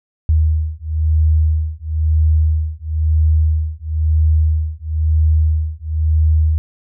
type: beating tone pair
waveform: sine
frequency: 77.78 / 78.78 Hz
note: D#2 / D#2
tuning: 0 / +22 cents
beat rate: 1 Hz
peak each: -15 dBFS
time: 0.29-6.58 s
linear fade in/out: 0 ms
effects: none